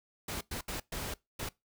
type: noise bursts at uneven times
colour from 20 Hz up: pink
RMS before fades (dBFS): -38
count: 5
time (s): 0.28-0.41 / 0.51-0.61 / 0.68-0.8 / 0.92-1.14 / 1.39-1.49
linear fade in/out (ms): 5
effects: noise-tail reverb RT60 0.2 s tail -22 dB re dry